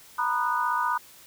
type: chord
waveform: sine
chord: B major seventh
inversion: third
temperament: equal with one note detuned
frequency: 932.3 / 987.8 / 1227.4 / 1480 Hz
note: A#5 / B5 / D#6 / F#6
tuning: 0 / 0 / -24 / 0 cents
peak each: -30 / -27 / -28 / -31 dBFS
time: 0.18-0.98 s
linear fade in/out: 10 ms
effects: white hiss -51 dBFS RMS until 1.26 s